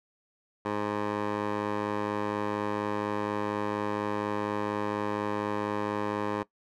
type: tone with band-pass filter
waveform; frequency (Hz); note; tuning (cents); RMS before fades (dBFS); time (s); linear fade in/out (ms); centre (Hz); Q
15% pulse; 104.2; G#2; +6; -31; 0.65-6.43; 5; 780; 1.1
effects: noise-tail reverb RT60 0.1 s tail -18 dB re dry